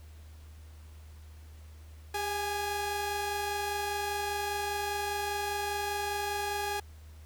sawtooth tone pair together, 402.8 / 830.6 Hz, G4 / G#5, +47 / 0 cents, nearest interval octave + minor second, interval 1253 cents, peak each -32 / -29 dBFS, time 2.14-6.8 s, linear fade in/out 5 ms, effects added 77 Hz sine -47 dBFS peak until 7.25 s + pink hiss -61 dBFS RMS until 7.25 s

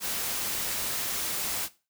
white noise, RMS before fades -31 dBFS, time 0-1.69 s, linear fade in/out 50 ms, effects noise-tail reverb RT60 0.3 s tail -17 dB re dry

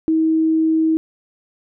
sine tone, 319.6 Hz, D#4, 47 cents sharp, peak -13 dBFS, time 0.08-0.97 s, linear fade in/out 0 ms, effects none

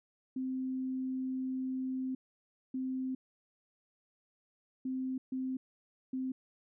sine tone bursts at uneven times, 260 Hz, C4, 11 cents flat, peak -33 dBFS, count 5, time 0.36-2.15 / 2.74-3.15 / 4.85-5.18 / 5.32-5.57 / 6.13-6.32 s, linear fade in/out 5 ms, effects none

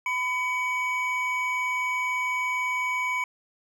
triangle tone pair together, 1007 / 2261 Hz, B5 / C#7, +33 / +34 cents, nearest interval octave + major second, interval 1401 cents, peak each -27 / -25 dBFS, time 0.06-3.24 s, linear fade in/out 2 ms, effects none

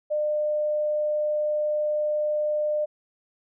sine tone, 602 Hz, D5, 43 cents sharp, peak -22 dBFS, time 0.1-2.86 s, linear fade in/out 20 ms, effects none

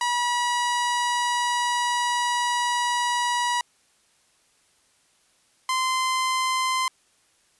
sawtooth tone pair in turn, 968 / 1036.6 Hz, B5 / C6, -35 / -16 cents, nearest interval minor second, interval 119 cents, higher second, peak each -18 dBFS, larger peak neither, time 0.01-3.61 / 5.69-6.88 s, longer first, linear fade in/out 2 ms, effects white hiss -63 dBFS RMS until 7.59 s + resampled to 24000 Hz

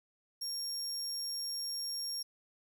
30% pulse tone, 5550 Hz, F8, 12 cents flat, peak -32 dBFS, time 0.41-2.23 s, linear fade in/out 10 ms, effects none

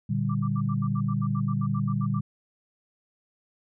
sine chord, G minor, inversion first, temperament equal, 116.54 / 146.83 / 196 Hz, Bb2 / D3 / G3, 0 / 0 / 0 cents, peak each -28 dBFS, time 0.09-2.21 s, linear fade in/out 10 ms
sine tone bursts, 1174.7 Hz, D6, in tune, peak -35 dBFS, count 15, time 0.29-2.196 s, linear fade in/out 10 ms, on 58 ms, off 74 ms
effects none

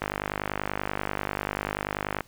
click train, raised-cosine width 0.5 ms, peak -12 dBFS, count 111, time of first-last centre 0.02-2.207 s, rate 50.3 Hz, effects pink hiss -57 dBFS RMS until 2.27 s

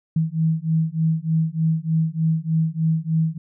sine beating tone pair, 159.2 / 162.5 Hz, D#3 / E3, +40 / -24 cents, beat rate 3.3 Hz, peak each -21 dBFS, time 0.16-3.38 s, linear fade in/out 5 ms, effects none

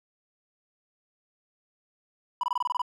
triangle tone bursts, 985 Hz, B5, 5 cents flat, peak -22 dBFS, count 9, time 2.41-2.818 s, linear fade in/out 2 ms, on 24 ms, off 24 ms, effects none

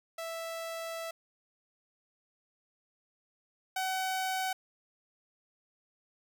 sawtooth tone pair in turn, 659.3 / 754.6 Hz, E5 / F#5, 0 / +34 cents, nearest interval major second, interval 234 cents, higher second, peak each -33 / -27 dBFS, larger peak second, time 0.18-1.11 / 3.76-4.53 s, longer first, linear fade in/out 5 ms, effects none

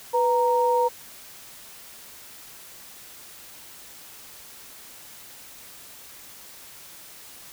sine tone pair together, 493.9 / 931.3 Hz, B4 / A#5, 0 / -2 cents, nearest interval major seventh, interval 1098 cents, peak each -21 dBFS, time 0.13-0.89 s, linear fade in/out 20 ms, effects white hiss -45 dBFS RMS until 7.52 s

